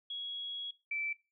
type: tone pair in turn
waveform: sine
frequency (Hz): 3327 / 2325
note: G#7 / D7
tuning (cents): +2 / -18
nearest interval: tritone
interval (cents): 620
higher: first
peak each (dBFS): -37 / -33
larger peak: second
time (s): 0.1-0.71 / 0.91-1.13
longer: first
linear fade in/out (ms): 5
effects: noise-tail reverb RT60 0.3 s tail -21 dB re dry